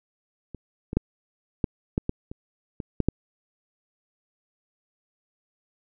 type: clicks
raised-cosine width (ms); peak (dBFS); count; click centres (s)
3; -24 / -18 / -7 / -9 / -10 / -12 / -23 / -19 / -9 / -7; 10; 0.547 / 0.931 / 0.97 / 1.642 / 1.979 / 2.094 / 2.315 / 2.802 / 3.003 / 3.086
effects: none